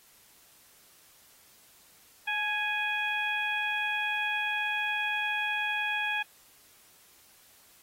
harmonic tone with a mistuned harmonic, 830 Hz, G#5, 1 cent flat, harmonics 1 / 2 / 3 / 4, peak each -35 / -32 / -31 / -38 dBFS, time 2.27-6.23 s, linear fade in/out 10 ms, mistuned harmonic 1, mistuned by +37 cents, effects white hiss -59 dBFS RMS until 7.82 s + AAC 48 kbps

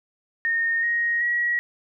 sine tone with pitch steps, 1839 / 1875.5 / 1912.7 Hz, A#6 / A#6 / A#6, -24 / +10 / +44 cents, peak -20 dBFS, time 0.45-1.59 s, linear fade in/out 0 ms, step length 380 ms, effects none

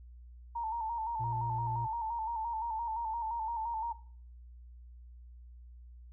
sine tone with vibrato, 908 Hz, A#5, 46 cents flat, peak -33 dBFS, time 0.55-3.93 s, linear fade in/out 10 ms, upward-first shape square, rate 5.8 Hz, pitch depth 54 cents each way
triangle tone, 117.5 Hz, A#2, 14 cents sharp, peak -34 dBFS, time 1.19-1.87 s, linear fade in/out 20 ms
effects noise-tail reverb RT60 0.5 s tail -17 dB re dry + added 60 Hz sine -49 dBFS peak until 6.12 s

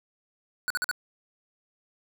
square tone bursts, 1480 Hz, F#6, in tune, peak -26 dBFS, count 4, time 0.68-0.913 s, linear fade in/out 0 ms, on 23 ms, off 47 ms, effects none

